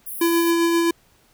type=high-pass noise; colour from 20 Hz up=pink; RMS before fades=-32 dBFS; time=0.06-0.51 s; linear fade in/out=10 ms; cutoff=9600 Hz; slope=96 dB/octave
type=tone with tremolo; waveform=square; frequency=337 Hz; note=E4; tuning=38 cents sharp; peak=-16 dBFS; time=0.21-0.91 s; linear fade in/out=5 ms; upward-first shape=sine; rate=7.6 Hz; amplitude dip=25%
effects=pink hiss -58 dBFS RMS until 1.33 s